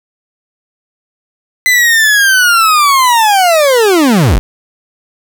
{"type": "linear sweep", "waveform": "40% pulse", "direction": "down", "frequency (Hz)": [2032, 30.12], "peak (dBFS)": -5, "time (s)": [1.66, 4.39], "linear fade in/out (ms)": 0, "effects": []}